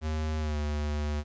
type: tone with pitch glide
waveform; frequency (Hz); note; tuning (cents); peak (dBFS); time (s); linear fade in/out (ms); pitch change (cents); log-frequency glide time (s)
square; 77.78 to 74.35; D#2 to D2; 0 to +22; -29; 0.01-1.24; 50; -78; 0.39-0.57
effects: resampled to 16000 Hz + 11-bit